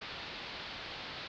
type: low-pass noise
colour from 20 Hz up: white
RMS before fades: -44 dBFS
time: 0.01-1.28 s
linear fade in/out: 10 ms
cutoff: 4500 Hz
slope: 48 dB/octave
effects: none